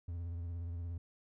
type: tone with vibrato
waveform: triangle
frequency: 85.4 Hz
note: F2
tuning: 38 cents flat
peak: -36 dBFS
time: 0.08-0.98 s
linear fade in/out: 5 ms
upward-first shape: triangle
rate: 17 Hz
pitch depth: 64 cents each way
effects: none